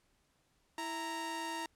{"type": "tone pair together", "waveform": "sawtooth", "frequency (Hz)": [329.6, 929], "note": ["E4", "A#5"], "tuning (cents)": [0, -6], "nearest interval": "octave + tritone", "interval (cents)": 1794, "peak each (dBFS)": [-39, -35], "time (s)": [0.78, 1.66], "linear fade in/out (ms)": 2, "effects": ["pink hiss -74 dBFS RMS until 1.75 s", "low-pass 11000 Hz 12 dB/octave"]}